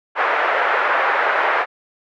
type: band-pass noise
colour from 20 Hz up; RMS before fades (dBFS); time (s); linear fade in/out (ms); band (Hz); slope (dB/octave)
white; -18; 0.15-1.66; 50; 490 to 1800; 24
effects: none